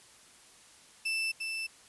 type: tone with echo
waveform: 35% pulse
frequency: 2653 Hz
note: E7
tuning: 10 cents sharp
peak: -28 dBFS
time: 1.05-1.32 s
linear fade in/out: 10 ms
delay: 350 ms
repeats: 1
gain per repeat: -4 dB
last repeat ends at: 1.67 s
effects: white hiss -57 dBFS RMS until 1.88 s + resampled to 24000 Hz